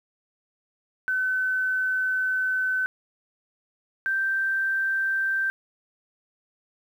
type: tone pair in turn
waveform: sine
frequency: 1518 / 1565.2 Hz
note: F#6 / G6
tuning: +44 / -3 cents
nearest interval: minor second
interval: 53 cents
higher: second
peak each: -22 dBFS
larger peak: neither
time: 1.08-2.86 / 4.06-5.5 s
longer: first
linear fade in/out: 0 ms
effects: 9-bit